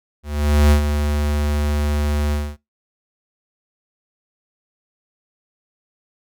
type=tone with ADSR envelope; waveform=square; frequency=73.8 Hz; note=D2; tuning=9 cents sharp; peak=-10 dBFS; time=0.23-2.57 s; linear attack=480 ms; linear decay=98 ms; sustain=-8 dB; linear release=250 ms; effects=noise-tail reverb RT60 0.2 s tail -22 dB re dry